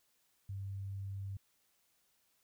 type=tone; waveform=sine; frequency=98 Hz; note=G2; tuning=in tune; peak=-39 dBFS; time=0.49-1.37 s; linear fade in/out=5 ms; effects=white hiss -75 dBFS RMS until 2.43 s